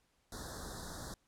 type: band-stop noise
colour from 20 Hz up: pink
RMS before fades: -45 dBFS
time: 0.32-1.14 s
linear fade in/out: 2 ms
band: 1800 to 3600 Hz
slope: 96 dB/octave
effects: pink hiss -75 dBFS RMS until 1.27 s + low-pass 11000 Hz 12 dB/octave